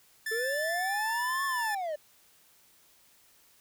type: tone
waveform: 45% pulse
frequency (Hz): 1756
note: A6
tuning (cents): -4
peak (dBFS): -31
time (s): 0.26-1.75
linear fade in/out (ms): 5
type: linear two-way sweep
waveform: triangle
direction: up then down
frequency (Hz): 433.4 to 1108.7 to 580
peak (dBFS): -29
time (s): 0.31-1.96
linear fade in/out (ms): 10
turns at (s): 1.45
effects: white hiss -62 dBFS RMS until 3.6 s